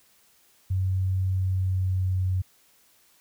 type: tone with pitch glide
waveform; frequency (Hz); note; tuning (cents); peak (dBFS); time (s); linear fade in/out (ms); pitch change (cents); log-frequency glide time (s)
sine; 94 to 92.81; F#2 to F#2; +28 to +6; -22; 0.7-2.42; 10; -22; 1.3-2.28
effects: white hiss -61 dBFS RMS until 3.2 s